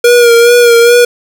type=tone with vibrato; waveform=square; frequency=474.9 Hz; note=A#4; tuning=32 cents sharp; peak=-3 dBFS; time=0.04-1.05 s; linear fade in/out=5 ms; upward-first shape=sine; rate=2.4 Hz; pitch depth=35 cents each way; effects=none